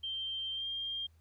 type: tone with pitch glide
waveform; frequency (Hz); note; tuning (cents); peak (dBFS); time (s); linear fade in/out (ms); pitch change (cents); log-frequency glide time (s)
sine; 3146 to 3201; G7 to G7; +6 to +36; -35; 0.03-1.07; 10; +30; 0.53-0.66
effects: added 81 Hz sine -61 dBFS peak until 1.2 s + pink hiss -75 dBFS RMS until 1.2 s